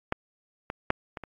clicks, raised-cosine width 0.5 ms, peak -11 / -17 / -7 / -21 / -24 dBFS, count 5, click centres 0.124 / 0.701 / 0.904 / 1.172 / 1.237 s, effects AAC 48 kbps

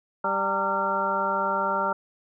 harmonic tone with a mistuned harmonic, 196 Hz, G3, in tune, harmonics 1 / 2 / 3 / 4 / 5 / 6 / 7, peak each -36 / -35 / -30 / -35 / -27 / -34 / -27 dBFS, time 0.24-1.93 s, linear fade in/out 5 ms, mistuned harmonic 5, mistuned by -110 cents, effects none

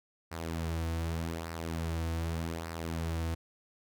sawtooth tone with flanger, 82.41 Hz, E2, in tune, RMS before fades -35 dBFS, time 0.31-3.35 s, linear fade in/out 10 ms, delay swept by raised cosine 0.29 to 5.09 ms, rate 0.84 Hz, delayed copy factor -0.55, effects none

